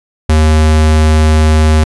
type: tone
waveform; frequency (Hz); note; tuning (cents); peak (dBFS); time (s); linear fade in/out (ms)
square; 77.78; D#2; 0; -6; 0.29-1.84; 5
effects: resampled to 24000 Hz